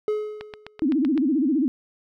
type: tone with exponential decay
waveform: triangle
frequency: 424.6 Hz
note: G#4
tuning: 38 cents sharp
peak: -17 dBFS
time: 0.08-0.82 s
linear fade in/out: 1 ms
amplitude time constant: 160 ms
type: click train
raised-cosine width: 0.3 ms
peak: -19 dBFS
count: 7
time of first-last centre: 0.41-1.177 s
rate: 7.82 Hz
type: tone with vibrato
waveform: sine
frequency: 285.2 Hz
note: C#4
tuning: 49 cents sharp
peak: -18 dBFS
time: 0.82-1.68 s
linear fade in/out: 0 ms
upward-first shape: sine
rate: 15 Hz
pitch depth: 240 cents each way
effects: none